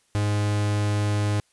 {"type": "tone", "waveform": "45% pulse", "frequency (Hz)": 103.83, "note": "G#2", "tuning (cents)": 0, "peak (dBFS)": -21, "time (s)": [0.15, 1.4], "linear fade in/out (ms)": 0, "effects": ["white hiss -65 dBFS RMS until 1.52 s", "resampled to 24000 Hz"]}